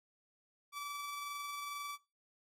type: tone with amplitude modulation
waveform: sawtooth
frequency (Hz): 1155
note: D6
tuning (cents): -29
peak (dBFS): -36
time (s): 0.72-1.98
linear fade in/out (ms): 50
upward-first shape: sine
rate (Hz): 22.2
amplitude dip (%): 25
effects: noise-tail reverb RT60 0.3 s tail -22 dB re dry + AAC 64 kbps